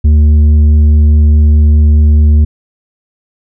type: tone with tanh clipping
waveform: sine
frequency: 75.4 Hz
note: D2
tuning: 46 cents sharp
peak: -4 dBFS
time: 0.04-2.45 s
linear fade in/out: 10 ms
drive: 6 dB
effects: none